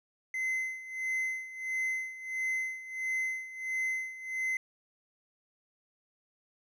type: tone with tremolo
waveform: triangle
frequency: 2054 Hz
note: C7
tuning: 33 cents flat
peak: -27 dBFS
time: 0.34-4.57 s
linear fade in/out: 2 ms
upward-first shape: sine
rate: 1.5 Hz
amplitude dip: 80%
effects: none